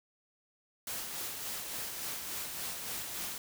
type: noise with tremolo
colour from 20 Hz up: white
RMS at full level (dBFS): -38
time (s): 0.87-3.38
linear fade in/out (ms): 2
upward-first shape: sine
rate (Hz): 3.5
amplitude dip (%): 35
effects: none